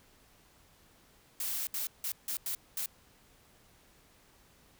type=noise bursts at uneven times; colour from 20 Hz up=blue; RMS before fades=-35 dBFS; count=6; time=1.4-1.67 / 1.74-1.87 / 2.04-2.12 / 2.28-2.37 / 2.46-2.55 / 2.77-2.86 s; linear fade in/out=2 ms; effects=pink hiss -63 dBFS RMS until 4.79 s

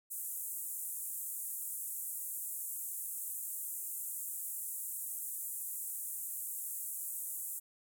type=band-pass noise; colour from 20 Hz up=white; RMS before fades=-41 dBFS; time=0.1-7.6 s; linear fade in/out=20 ms; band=7600 to 16000 Hz; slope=48 dB/octave; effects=none

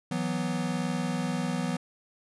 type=chord; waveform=square; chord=E suspended second; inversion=none; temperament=equal; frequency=164.81 / 185 / 246.9 Hz; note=E3 / F#3 / B3; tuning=0 / 0 / 0 cents; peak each=-33 dBFS; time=0.11-1.77 s; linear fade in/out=5 ms; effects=resampled to 24000 Hz

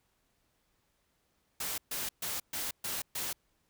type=noise bursts; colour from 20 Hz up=white; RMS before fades=-36 dBFS; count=6; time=1.6-3.33 s; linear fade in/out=5 ms; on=180 ms; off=130 ms; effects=pink hiss -75 dBFS RMS until 3.69 s

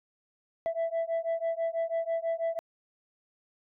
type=beating tone pair; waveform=sine; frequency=659.3 / 665.4 Hz; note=E5 / E5; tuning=0 / +16 cents; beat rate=6.1 Hz; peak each=-29 dBFS; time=0.66-2.59 s; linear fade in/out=0 ms; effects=tanh soft clip ceiling -25 dBFS

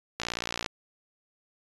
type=click train; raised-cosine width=0.2 ms; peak=-13 dBFS; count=28; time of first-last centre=0.2-0.662 s; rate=58.5 Hz; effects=resampled to 24000 Hz

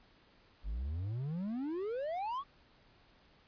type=exponential sweep; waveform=triangle; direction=up; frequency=46.51 to 1174.7 Hz; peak=-33 dBFS; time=0.63-2.44 s; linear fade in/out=50 ms; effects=pink hiss -65 dBFS RMS until 3.47 s + resampled to 11025 Hz

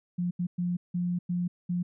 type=tone bursts at uneven times; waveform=sine; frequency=176.6 Hz; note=F3; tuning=20 cents sharp; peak=-26 dBFS; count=6; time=0.18-0.31 / 0.39-0.47 / 0.58-0.77 / 0.94-1.19 / 1.29-1.48 / 1.69-1.83 s; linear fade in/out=10 ms; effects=none

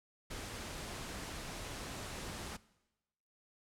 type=noise; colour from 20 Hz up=pink; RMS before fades=-44 dBFS; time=0.3-2.57 s; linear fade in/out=10 ms; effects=noise-tail reverb RT60 1.0 s tail -20 dB re dry + low-pass 10000 Hz 12 dB/octave

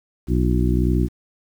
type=harmonic tone with a mistuned harmonic; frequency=61.74 Hz; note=B1; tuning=in tune; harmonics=1 / 2 / 3 / 4 / 5 / 6; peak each=-19 / -22 / -24 / -25 / -26 / -27 dBFS; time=0.27-1.09 s; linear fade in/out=50 ms; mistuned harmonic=6; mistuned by=-57 cents; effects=8-bit

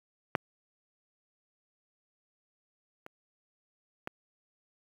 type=clicks; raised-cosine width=0.5 ms; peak=-10 / -29 / -20 dBFS; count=3; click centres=0.352 / 3.064 / 4.074 s; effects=high-pass 100 Hz 12 dB/octave + 8-bit

